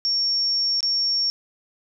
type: tone with dropouts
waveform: sine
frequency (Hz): 5500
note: F8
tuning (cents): -27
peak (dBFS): -19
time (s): 0.05-1.3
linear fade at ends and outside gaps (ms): 0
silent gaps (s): 0.806-0.829
effects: none